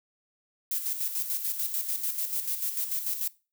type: noise with tremolo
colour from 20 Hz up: violet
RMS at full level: -29 dBFS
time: 0.71-3.28 s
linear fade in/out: 5 ms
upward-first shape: square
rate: 6.8 Hz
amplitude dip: 55%
effects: noise-tail reverb RT60 0.3 s tail -20 dB re dry